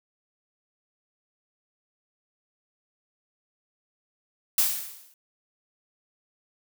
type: noise with exponential decay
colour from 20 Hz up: blue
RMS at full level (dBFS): -19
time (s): 4.58-5.14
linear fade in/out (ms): 2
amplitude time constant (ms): 120
effects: none